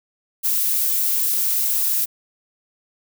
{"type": "noise with ADSR envelope", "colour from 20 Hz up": "violet", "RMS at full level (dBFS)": -18, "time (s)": [0.43, 2.06], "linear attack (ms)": 31, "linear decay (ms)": 7, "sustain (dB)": -2, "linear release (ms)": 22, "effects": []}